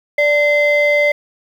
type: tone pair together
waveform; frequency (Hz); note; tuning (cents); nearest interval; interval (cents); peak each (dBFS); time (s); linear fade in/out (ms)
sine; 586 / 2064; D5 / C7; -4 / -24; octave + minor seventh; 2180; -11 / -12; 0.18-1.12; 5
effects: tanh soft clip ceiling -7 dBFS + 7-bit